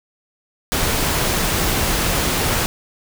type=noise; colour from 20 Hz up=pink; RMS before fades=-19 dBFS; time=0.72-2.66 s; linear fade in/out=0 ms; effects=none